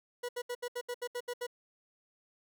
40% pulse tone bursts, 487.1 Hz, B4, 24 cents flat, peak -34 dBFS, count 10, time 0.23-1.468 s, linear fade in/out 10 ms, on 59 ms, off 72 ms, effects none

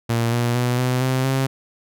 sawtooth tone with pitch steps, 116.54 / 119.75 / 123.04 / 126.43 / 129.91 / 133.48 Hz, A#2 / A#2 / B2 / B2 / C3 / C3, 0 / +47 / -6 / +41 / -12 / +35 cents, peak -14 dBFS, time 0.09-1.47 s, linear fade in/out 10 ms, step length 230 ms, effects none

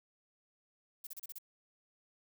violet noise bursts, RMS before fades -45 dBFS, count 6, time 1.04-1.385 s, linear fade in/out 5 ms, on 30 ms, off 33 ms, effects none

